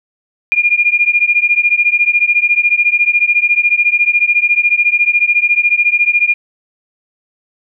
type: beating tone pair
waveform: sine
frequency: 2412 / 2426 Hz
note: D7 / D#7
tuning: +46 / -44 cents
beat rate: 14 Hz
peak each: -12 dBFS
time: 0.52-6.34 s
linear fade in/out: 0 ms
effects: none